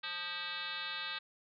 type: tone with frequency modulation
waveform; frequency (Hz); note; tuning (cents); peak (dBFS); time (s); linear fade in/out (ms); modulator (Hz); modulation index
sine; 2622; E7; -10; -37; 0.03-1.19; 10; 348; 4.3
effects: none